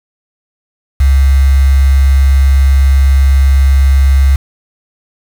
sine tone with quantisation, 68 Hz, C#2, 33 cents flat, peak -4 dBFS, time 1-4.36 s, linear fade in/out 5 ms, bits 4, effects none

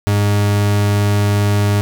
40% pulse tone, 102.5 Hz, G#2, 22 cents flat, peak -11 dBFS, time 0.07-1.81 s, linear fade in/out 0 ms, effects none

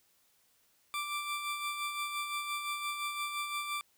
20% pulse tone with tremolo, 1174.7 Hz, D6, in tune, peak -28 dBFS, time 0.94-3.81 s, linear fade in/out 0 ms, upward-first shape sine, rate 5.8 Hz, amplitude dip 45%, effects white hiss -70 dBFS RMS until 3.97 s

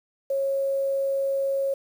sine tone with quantisation, 547 Hz, C#5, 23 cents flat, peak -22 dBFS, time 0.3-1.74 s, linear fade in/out 5 ms, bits 8, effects none

